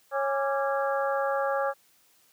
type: harmonic tone with a mistuned harmonic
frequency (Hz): 274.9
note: C#4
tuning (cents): -14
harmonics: 2 / 3 / 4 / 5 / 6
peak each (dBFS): -27 / -31 / -33 / -35 / -36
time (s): 0.11-1.74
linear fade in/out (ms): 50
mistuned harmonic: 4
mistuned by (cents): +110
effects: white hiss -63 dBFS RMS until 2.32 s + high-pass 100 Hz 12 dB/octave